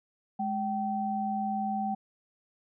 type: tone pair together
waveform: sine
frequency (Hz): 209.4 / 771.6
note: G#3 / G5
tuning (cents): +15 / -28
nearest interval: octave + major seventh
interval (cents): 2257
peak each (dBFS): -32 / -30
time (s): 0.39-1.95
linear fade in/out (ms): 10
effects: none